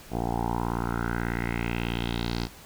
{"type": "tone with low-pass filter sweep", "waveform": "10% pulse", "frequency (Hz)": 58.27, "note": "A#1", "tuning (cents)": 0, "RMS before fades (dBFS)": -29, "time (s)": [0.1, 2.49], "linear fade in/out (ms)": 50, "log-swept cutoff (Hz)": [650, 4900], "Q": 3.9, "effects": ["pink hiss -48 dBFS RMS until 2.65 s"]}